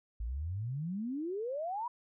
sine exponential sweep, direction up, 52.1 to 998 Hz, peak -34 dBFS, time 0.2-1.88 s, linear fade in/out 5 ms, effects none

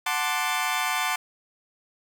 20% pulse chord, D dominant seventh, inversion first, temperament equal, 740 / 880 / 1046.5 / 1174.7 Hz, F#5 / A5 / C6 / D6, 0 / 0 / 0 / 0 cents, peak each -25 dBFS, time 0.06-1.16 s, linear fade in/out 5 ms, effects none

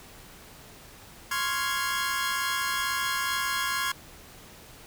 sawtooth chord, Db major seventh, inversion third, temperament equal, 1046.5 / 1108.7 / 1396.9 / 1661.2 Hz, C6 / Db6 / F6 / Ab6, 0 / 0 / 0 / 0 cents, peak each -28 / -31 / -30 / -27 dBFS, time 1.31-3.92 s, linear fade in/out 5 ms, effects pink hiss -49 dBFS RMS until 4.86 s

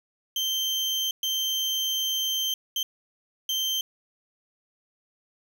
35% pulse tone bursts at uneven times, 3128 Hz, G7, 4 cents flat, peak -23 dBFS, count 4, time 0.36-1.11 / 1.23-2.54 / 2.76-2.83 / 3.49-3.81 s, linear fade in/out 2 ms, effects none

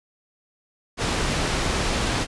pink low-pass noise, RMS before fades -24 dBFS, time 0.97-2.27 s, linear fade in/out 50 ms, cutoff 6800 Hz, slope 12 dB/octave, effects resampled to 24000 Hz

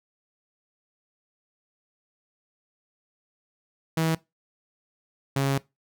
sawtooth tone pair in turn, 161.7 / 137.35 Hz, E3 / C#3, -33 / -16 cents, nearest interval minor third, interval 283 cents, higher first, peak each -18 dBFS, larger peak neither, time 3.97-4.15 / 5.36-5.58 s, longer second, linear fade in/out 5 ms, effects noise-tail reverb RT60 0.2 s tail -20 dB re dry

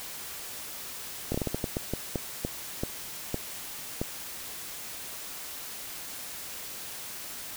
slowing click train, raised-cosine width 2 ms, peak -15 dBFS, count 14, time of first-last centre 1.32-4.015 s, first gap 24 ms, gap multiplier 1.32, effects white hiss -40 dBFS RMS until 7.56 s

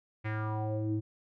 square tone with low-pass filter sweep, 108.3 Hz, A2, 27 cents flat, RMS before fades -33 dBFS, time 0.24-1.01 s, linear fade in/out 20 ms, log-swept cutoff 2200 to 260 Hz, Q 3.9, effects none

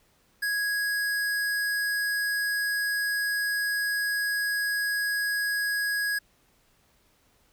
square tone, 1660 Hz, G#6, 1 cent flat, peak -26 dBFS, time 0.42-6.19 s, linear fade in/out 10 ms, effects pink hiss -65 dBFS RMS until 7.52 s

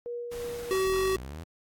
sine tone with tremolo, 478.5 Hz, A#4, 45 cents sharp, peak -32 dBFS, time 0.06-0.73 s, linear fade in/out 0 ms, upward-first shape sine, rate 3.1 Hz, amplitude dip 30%
pink noise, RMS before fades -44 dBFS, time 0.31-0.88 s, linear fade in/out 10 ms
square tone, 380 Hz, F#4, 46 cents sharp, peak -25 dBFS, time 0.71-1.16 s, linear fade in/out 0 ms
sawtooth exponential sweep, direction up, 37.35 to 87 Hz, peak -34 dBFS, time 0.86-1.44 s, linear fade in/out 10 ms
effects AAC 64 kbps

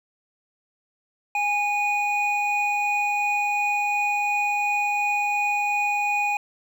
triangle tone pair together, 823.6 / 2468 Hz, G#5 / D#7, -15 / -15 cents, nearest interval octave + perfect fifth, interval 1900 cents, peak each -22 dBFS, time 1.35-6.37 s, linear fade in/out 2 ms, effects none

